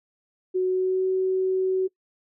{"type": "tone with pitch glide", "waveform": "sine", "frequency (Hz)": [370, 375.8], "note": ["F#4", "F#4"], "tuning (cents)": [0, 27], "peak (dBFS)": -20, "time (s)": [0.54, 1.88], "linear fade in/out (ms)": 20, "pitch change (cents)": 27, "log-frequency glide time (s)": [0.66, 1.06], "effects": ["noise-tail reverb RT60 0.1 s tail -22 dB re dry"]}